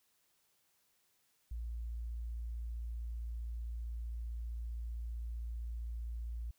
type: tone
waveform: sine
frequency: 57.7 Hz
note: A#1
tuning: 17 cents flat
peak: -38 dBFS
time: 1.51-6.51 s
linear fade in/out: 5 ms
effects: white hiss -75 dBFS RMS until 6.58 s